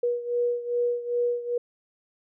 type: beating tone pair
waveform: sine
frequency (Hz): 481.4 / 483.9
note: B4 / B4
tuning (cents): -44 / -35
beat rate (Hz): 2.5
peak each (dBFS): -25 / -29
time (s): 0.03-1.58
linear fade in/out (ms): 5
effects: none